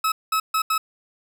40% pulse tone bursts at uneven times, 1291 Hz, E6, 37 cents flat, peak -18 dBFS, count 4, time 0.04-0.12 / 0.32-0.4 / 0.54-0.62 / 0.7-0.78 s, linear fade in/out 5 ms, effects none

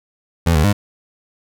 25% pulse tone with pitch steps, 83.6 / 76.7 / 101.8 Hz, E2 / D#2 / G#2, +25 / -24 / -34 cents, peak -8 dBFS, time 0.46-0.73 s, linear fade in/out 10 ms, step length 90 ms, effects none

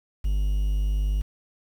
triangle tone with quantisation, 50.2 Hz, G1, 42 cents sharp, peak -19 dBFS, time 0.24-1.22 s, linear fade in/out 10 ms, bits 8, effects none

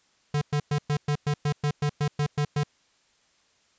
square tone bursts, 146.83 Hz, D3, in tune, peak -23 dBFS, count 13, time 0.34-2.635 s, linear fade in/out 5 ms, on 75 ms, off 110 ms, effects white hiss -65 dBFS RMS until 3.78 s + resampled to 16000 Hz

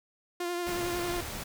sawtooth tone with vibrato, 350 Hz, F4, 4 cents sharp, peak -27 dBFS, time 0.4-1.21 s, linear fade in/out 5 ms, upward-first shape sine, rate 11 Hz, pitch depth 25 cents each way
pink noise, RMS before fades -38 dBFS, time 0.66-1.44 s, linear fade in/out 10 ms
effects none

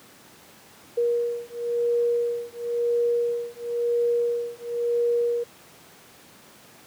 sine beating tone pair, 474.4 / 475.37 Hz, A#4 / A#4, +30 / +34 cents, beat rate 0.97 Hz, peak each -25 dBFS, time 0.97-5.44 s, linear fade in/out 10 ms, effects pink hiss -50 dBFS RMS until 6.86 s + high-pass 150 Hz 12 dB/octave

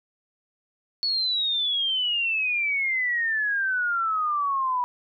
sine exponential sweep, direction down, 4435 to 974 Hz, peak -22 dBFS, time 1.03-4.84 s, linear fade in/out 0 ms, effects none

